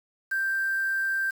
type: tone with quantisation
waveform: sine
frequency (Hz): 1573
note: G6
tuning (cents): +6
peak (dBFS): -24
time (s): 0.31-1.31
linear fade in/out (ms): 10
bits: 7
effects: none